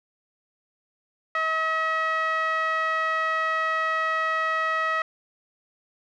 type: tone with low-pass filter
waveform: 5% pulse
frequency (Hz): 640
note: D#5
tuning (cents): +49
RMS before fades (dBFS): -25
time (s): 1.35-5.02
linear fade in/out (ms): 2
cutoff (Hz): 1600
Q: 6.9
effects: none